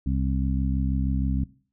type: harmonic tone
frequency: 66.3 Hz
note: C2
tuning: 23 cents sharp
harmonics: 1 / 2 / 3 / 4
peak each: -25 / -28 / -30 / -31 dBFS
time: 0.06-1.44 s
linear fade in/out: 5 ms
effects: noise-tail reverb RT60 0.4 s tail -18 dB re dry